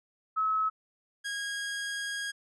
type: tone pair in turn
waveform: sine / sawtooth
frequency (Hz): 1290 / 1638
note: E6 / G#6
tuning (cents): -38 / -24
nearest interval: major third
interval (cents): 414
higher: second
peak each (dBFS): -25 / -29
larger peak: first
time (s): 0.36-0.7 / 1.24-2.32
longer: second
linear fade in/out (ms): 20
effects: resampled to 24000 Hz